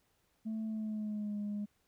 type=tone with pitch glide; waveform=sine; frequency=220 to 206.5 Hz; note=A3 to G#3; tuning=0 to -10 cents; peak=-33 dBFS; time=0.45-1.66 s; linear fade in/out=20 ms; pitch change=-110 cents; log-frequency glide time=0.65-1.37 s; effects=tanh soft clip ceiling -33 dBFS + pink hiss -75 dBFS RMS until 1.87 s